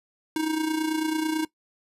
square tone with amplitude modulation, 314.4 Hz, D#4, 18 cents sharp, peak -22 dBFS, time 0.36-1.45 s, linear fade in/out 2 ms, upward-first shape sine, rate 29.1 Hz, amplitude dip 60%, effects noise-tail reverb RT60 0.1 s tail -19 dB re dry + resampled to 32000 Hz

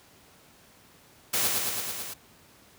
white noise with echo, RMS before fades -26 dBFS, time 1.33-1.48 s, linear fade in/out 10 ms, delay 110 ms, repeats 6, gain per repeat -2 dB, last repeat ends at 2.14 s, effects pink hiss -56 dBFS RMS until 2.78 s + high-pass 80 Hz 12 dB/octave

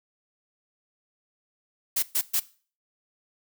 blue noise bursts, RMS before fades -24 dBFS, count 3, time 1.96-2.401 s, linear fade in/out 10 ms, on 67 ms, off 120 ms, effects noise-tail reverb RT60 0.4 s tail -19 dB re dry

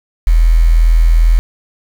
sine tone with quantisation, 41.2 Hz, E1, in tune, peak -5 dBFS, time 0.27-1.39 s, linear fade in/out 0 ms, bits 5, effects none

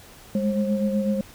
sine tone cluster, 204.5 / 212.5 / 534 Hz, G#3 / G#3 / C5, -26 / +40 / +35 cents, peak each -22 / -29 / -27 dBFS, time 0.35-1.21 s, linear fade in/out 2 ms, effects pink hiss -47 dBFS RMS until 1.34 s

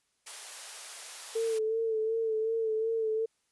white high-pass noise, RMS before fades -43 dBFS, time 0.26-1.59 s, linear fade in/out 10 ms, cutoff 500 Hz, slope 24 dB/octave
sine tone with vibrato, 445.2 Hz, A4, 20 cents sharp, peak -27 dBFS, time 1.35-3.26 s, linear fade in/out 10 ms, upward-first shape sine, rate 2.7 Hz, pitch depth 38 cents each way
effects white hiss -75 dBFS RMS until 3.51 s + resampled to 24000 Hz

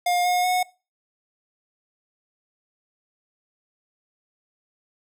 square tone with pitch steps, 710 / 719.9 / 730 Hz, F5 / F#5 / F#5, +28 / -48 / -24 cents, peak -20 dBFS, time 0.06-0.63 s, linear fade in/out 5 ms, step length 190 ms, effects noise-tail reverb RT60 0.3 s tail -21 dB re dry

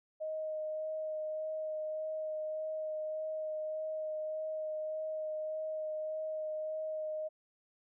sine tone with vibrato, 623 Hz, D#5, 2 cents sharp, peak -35 dBFS, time 0.2-7.29 s, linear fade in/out 20 ms, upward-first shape sine, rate 1.7 Hz, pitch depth 11 cents each way, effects none

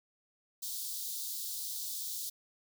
white high-pass noise, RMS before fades -39 dBFS, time 0.62-2.3 s, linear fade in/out 10 ms, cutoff 3600 Hz, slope 48 dB/octave, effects none

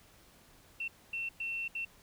sine tone bursts at uneven times, 2700 Hz, E7, 41 cents sharp, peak -34 dBFS, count 4, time 0.8-0.88 / 1.13-1.29 / 1.4-1.68 / 1.75-1.85 s, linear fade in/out 5 ms, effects pink hiss -61 dBFS RMS until 2.02 s

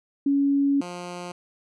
sine / 10% pulse tone pair in turn, 280 / 176.95 Hz, C#4 / F3, +18 / +23 cents, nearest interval minor sixth, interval 795 cents, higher first, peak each -18 / -25 dBFS, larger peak first, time 0.26-0.81 / 0.81-1.32 s, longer first, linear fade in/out 5 ms, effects resampled to 22050 Hz

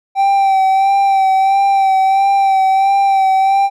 triangle tone with vibrato, 778 Hz, G5, 13 cents flat, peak -7 dBFS, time 0.15-3.7 s, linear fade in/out 50 ms, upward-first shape sine, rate 1.5 Hz, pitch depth 29 cents each way, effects none

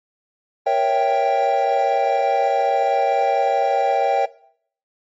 triangle chord, A# diminished seventh, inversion none, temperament equal with one note detuned, 470.2 / 554.4 / 659.3 / 784 Hz, A#4 / C#5 / E5 / G5, +15 / 0 / 0 / 0 cents, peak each -22 / -19 / -20 / -16 dBFS, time 0.66-4.26 s, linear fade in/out 10 ms, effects noise-tail reverb RT60 0.6 s tail -19 dB re dry + MP3 32 kbps

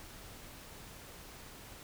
silence, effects pink hiss -51 dBFS RMS until 1.83 s

